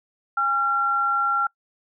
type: tone pair together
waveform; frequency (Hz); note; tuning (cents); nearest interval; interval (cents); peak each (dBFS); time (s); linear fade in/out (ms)
sine; 815 / 1370.7; G#5 / F6; -33 / -33; major sixth; 900; -28 / -19; 0.37-1.47; 5
effects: noise-tail reverb RT60 0.1 s tail -25 dB re dry